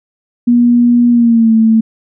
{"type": "tone with pitch glide", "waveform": "sine", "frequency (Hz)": [240.3, 222.9], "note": ["B3", "A3"], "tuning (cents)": [-47, 23], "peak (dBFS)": -5, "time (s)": [0.47, 1.81], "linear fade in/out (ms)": 10, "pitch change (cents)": -130, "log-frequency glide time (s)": [1.1, 1.53], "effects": []}